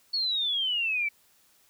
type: exponential sweep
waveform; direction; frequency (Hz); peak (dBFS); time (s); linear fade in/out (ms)
sine; down; 4435 to 2286; -25; 0.13-1.09; 10
effects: white hiss -63 dBFS RMS until 1.69 s